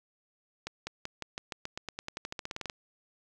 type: accelerating click train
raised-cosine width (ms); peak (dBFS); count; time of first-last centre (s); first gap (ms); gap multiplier
0.2; -19; 21; 0.67-2.698; 200; 0.92
effects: none